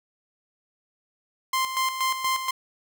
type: tone with tremolo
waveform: sawtooth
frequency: 1046.5 Hz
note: C6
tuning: in tune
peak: -18 dBFS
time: 1.53-2.51 s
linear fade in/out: 5 ms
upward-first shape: square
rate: 4.2 Hz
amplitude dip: 60%
effects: none